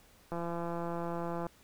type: click train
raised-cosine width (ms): 1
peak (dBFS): -24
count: 196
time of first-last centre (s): 0.32-1.467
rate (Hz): 170
effects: pink hiss -62 dBFS RMS until 1.63 s